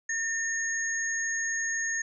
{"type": "tone pair together", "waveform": "sine", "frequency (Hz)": [1812, 6553], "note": ["A#6", "G#8"], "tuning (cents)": [-50, -24], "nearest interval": "octave + minor seventh", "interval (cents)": 2226, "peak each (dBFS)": [-29, -32], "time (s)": [0.09, 2.02], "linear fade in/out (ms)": 5, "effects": []}